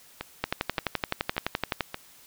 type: two click trains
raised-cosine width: 0.3 ms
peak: -16 / -9 dBFS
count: 4 / 17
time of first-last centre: 0.21-1.944 / 0.44-1.808 s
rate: 1.73 / 11.7 Hz
effects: white hiss -54 dBFS RMS until 2.26 s